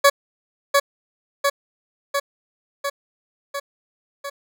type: tone with echo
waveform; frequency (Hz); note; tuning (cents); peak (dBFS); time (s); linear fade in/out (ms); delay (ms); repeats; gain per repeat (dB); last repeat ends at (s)
20% pulse; 563; C#5; +27; -5; 0.04-0.1; 10; 700; 6; -3; 4.3
effects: none